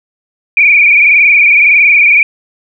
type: tone with frequency modulation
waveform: sine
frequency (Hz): 2351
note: D7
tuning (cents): +1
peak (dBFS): -3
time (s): 0.57-2.23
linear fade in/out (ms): 2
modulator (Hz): 21.7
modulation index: 4.7
effects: none